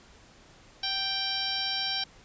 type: harmonic tone with a mistuned harmonic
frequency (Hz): 784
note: G5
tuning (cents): 0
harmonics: 1 / 2 / 3 / 4 / 5 / 6 / 7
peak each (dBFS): -39 / -39 / -40 / -34 / -34 / -36 / -34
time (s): 0.83-2.04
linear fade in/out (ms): 5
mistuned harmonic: 1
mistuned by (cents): -23
effects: pink hiss -55 dBFS RMS until 2.24 s + resampled to 16000 Hz

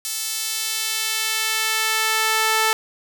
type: tone with high-pass filter sweep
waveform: sawtooth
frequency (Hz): 440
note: A4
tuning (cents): 0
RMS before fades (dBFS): -22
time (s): 0.05-2.73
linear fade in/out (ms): 0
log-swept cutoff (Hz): 5600 to 960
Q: 0.78
effects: none

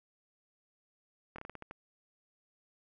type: slowing click train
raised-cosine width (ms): 0.5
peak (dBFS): -29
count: 8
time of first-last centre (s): 1.36-1.711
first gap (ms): 24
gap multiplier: 1.24
effects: none

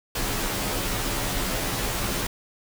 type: noise with comb filter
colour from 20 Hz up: pink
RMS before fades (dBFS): -27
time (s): 0.15-2.27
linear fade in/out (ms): 5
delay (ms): 13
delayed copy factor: -1
effects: none

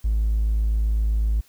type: tone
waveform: triangle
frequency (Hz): 53.9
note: A1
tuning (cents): -35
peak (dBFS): -15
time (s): 0.04-1.41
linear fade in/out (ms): 10
effects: tanh soft clip ceiling -14 dBFS + white hiss -57 dBFS RMS until 1.48 s

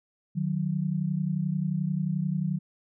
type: tone pair together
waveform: sine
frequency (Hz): 153.2 / 184.57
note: D#3 / F#3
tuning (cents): -27 / -4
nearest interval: minor third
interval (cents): 323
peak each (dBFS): -28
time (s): 0.35-2.59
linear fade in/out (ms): 20
effects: none

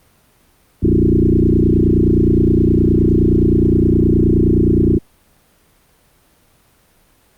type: tone with frequency modulation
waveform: sine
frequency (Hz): 207.7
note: G#3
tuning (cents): 0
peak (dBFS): -9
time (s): 0.82-4.99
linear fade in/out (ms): 20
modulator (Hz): 29.6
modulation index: 5.6
effects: pink hiss -54 dBFS RMS until 7.37 s + Opus 32 kbps

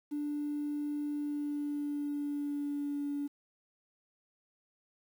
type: tone with pitch glide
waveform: triangle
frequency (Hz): 293.7 to 286.8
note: D4 to D4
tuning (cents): 0 to -41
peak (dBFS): -29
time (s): 0.11-3.28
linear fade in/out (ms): 20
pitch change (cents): -41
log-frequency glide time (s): 1.05-3.11
effects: tanh soft clip ceiling -30 dBFS + 10-bit

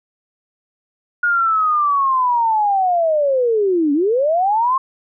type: linear two-way sweep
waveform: sine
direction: down then up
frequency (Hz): 1439 to 277.2 to 1080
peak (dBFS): -13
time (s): 1.23-4.78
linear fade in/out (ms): 5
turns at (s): 3.93
effects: none

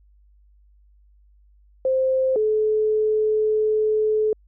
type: tone pair in turn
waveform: sine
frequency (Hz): 523.3 / 430.8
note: C5 / A4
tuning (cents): 0 / -37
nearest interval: minor third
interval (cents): 337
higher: first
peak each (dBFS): -17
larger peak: neither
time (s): 1.85-2.36 / 2.36-4.33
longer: second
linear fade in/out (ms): 2
effects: added 50 Hz sine -52 dBFS peak until 4.47 s

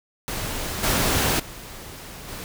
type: noise with level steps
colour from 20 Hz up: pink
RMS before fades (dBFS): -29 / -21 / -39 / -35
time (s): 0.28-2.44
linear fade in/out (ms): 0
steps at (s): 0.83 / 1.39 / 2.28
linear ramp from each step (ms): 10
effects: none

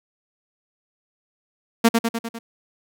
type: tone with echo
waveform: sawtooth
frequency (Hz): 230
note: A#3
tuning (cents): -23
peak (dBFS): -7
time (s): 1.84-1.89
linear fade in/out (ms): 10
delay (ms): 100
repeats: 5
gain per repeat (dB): -4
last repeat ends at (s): 2.39
effects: none

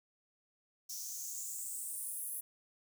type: noise with high-pass filter sweep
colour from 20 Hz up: blue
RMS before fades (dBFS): -42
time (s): 0.89-2.41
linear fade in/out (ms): 10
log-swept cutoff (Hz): 5600 to 11000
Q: 5.2
effects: none

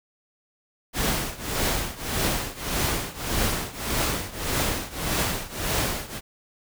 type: noise with tremolo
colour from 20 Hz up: pink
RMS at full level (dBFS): -23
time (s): 0.93-6.21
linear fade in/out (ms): 50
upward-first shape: triangle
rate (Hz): 1.7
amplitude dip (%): 90
effects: none

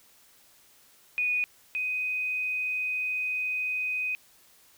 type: tone pair in turn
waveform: sine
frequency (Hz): 2473 / 2503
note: D#7 / D#7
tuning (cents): -11 / +10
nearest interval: unison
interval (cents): 21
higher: second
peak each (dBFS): -24 / -27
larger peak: first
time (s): 1.18-1.44 / 1.75-4.15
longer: second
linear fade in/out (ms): 0
effects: white hiss -59 dBFS RMS until 4.77 s

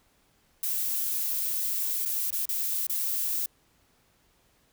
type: noise with dropouts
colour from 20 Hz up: violet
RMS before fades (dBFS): -29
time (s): 0.63-3.46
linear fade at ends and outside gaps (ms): 2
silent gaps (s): 2.052-2.057 / 2.305-2.327 / 2.455-2.49 / 2.868-2.896
effects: pink hiss -66 dBFS RMS until 4.72 s

